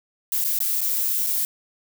violet noise with dropouts, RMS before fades -23 dBFS, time 0.32-1.45 s, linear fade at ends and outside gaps 1 ms, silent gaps 0.442-0.448 / 0.589-0.603 / 0.807-0.814 / 1.265-1.269 s, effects none

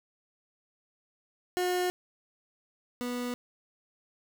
30% pulse tone pair in turn, 360.7 / 245.2 Hz, F#4 / B3, -44 / -12 cents, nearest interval perfect fifth, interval 668 cents, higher first, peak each -24 / -29 dBFS, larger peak first, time 1.57-1.9 / 3.01-3.34 s, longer neither, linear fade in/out 0 ms, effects 9-bit

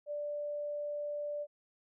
sine tone, 587.3 Hz, D5, in tune, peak -35 dBFS, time 0.06-1.47 s, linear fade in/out 50 ms, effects none

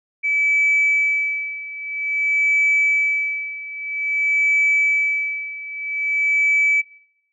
sine tone with tremolo, 2300 Hz, D7, 37 cents flat, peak -13 dBFS, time 0.23-6.82 s, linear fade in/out 20 ms, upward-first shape sine, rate 0.51 Hz, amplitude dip 85%, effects noise-tail reverb RT60 0.7 s tail -20 dB re dry + tanh soft clip ceiling -9 dBFS

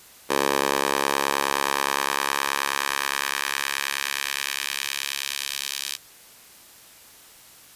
10% pulse tone with high-pass filter sweep, 69.6 Hz, C#2, 8 cents sharp, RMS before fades -26 dBFS, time 0.29-5.97 s, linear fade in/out 20 ms, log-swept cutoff 520 to 3600 Hz, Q 1.1, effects white hiss -49 dBFS RMS until 7.75 s + resampled to 32000 Hz

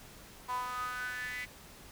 sawtooth tone with high-pass filter sweep, 249.2 Hz, B3, 16 cents sharp, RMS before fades -38 dBFS, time 0.48-1.46 s, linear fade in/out 20 ms, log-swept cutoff 940 to 2100 Hz, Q 9.4, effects pink hiss -53 dBFS RMS until 1.91 s

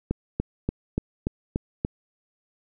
click train, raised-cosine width 3 ms, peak -11 dBFS, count 7, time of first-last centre 0.11-1.849 s, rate 3.45 Hz, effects none

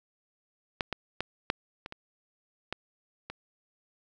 clicks, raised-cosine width 0.3 ms, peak -12 / -15 / -14 / -9 / -23 / -24 / -16 / -22 dBFS, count 8, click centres 0.808 / 0.927 / 1.206 / 1.501 / 1.861 / 1.924 / 2.726 / 3.3 s, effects none

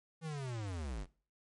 square linear sweep, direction down, 166 to 41.22 Hz, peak -39 dBFS, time 0.21-1.07 s, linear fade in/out 50 ms, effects noise-tail reverb RT60 0.4 s tail -21 dB re dry + MP3 48 kbps

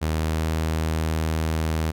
sawtooth tone with pitch glide, 78.6 to 79.65 Hz, D#2 to D#2, +18 to +41 cents, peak -18 dBFS, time 0.01-1.92 s, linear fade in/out 20 ms, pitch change +23 cents, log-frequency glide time 0.12-0.47 s, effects none

